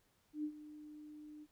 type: tone with ADSR envelope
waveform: sine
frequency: 301.4 Hz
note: D4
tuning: 45 cents sharp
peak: -35 dBFS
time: 0.33-1.47 s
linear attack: 110 ms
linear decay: 73 ms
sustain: -15 dB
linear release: 45 ms
effects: pink hiss -75 dBFS RMS until 1.51 s